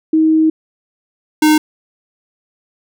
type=tone pair in turn; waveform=sine / square; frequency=316.4 / 307 Hz; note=D#4 / D#4; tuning=+29 / -23 cents; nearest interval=minor second; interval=52 cents; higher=first; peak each=-8 dBFS; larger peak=neither; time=0.13-0.5 / 1.42-1.58 s; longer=first; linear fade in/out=5 ms; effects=none